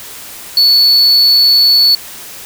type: tone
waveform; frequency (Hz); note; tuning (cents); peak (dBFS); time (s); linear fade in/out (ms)
triangle; 4435; C#8; 0; -4; 0.57-1.95; 2
effects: white hiss -30 dBFS RMS until 2.45 s